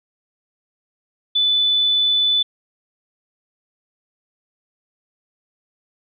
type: tone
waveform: sine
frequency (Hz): 3492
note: A7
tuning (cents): -14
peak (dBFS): -14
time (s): 1.35-2.43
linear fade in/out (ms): 10
effects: none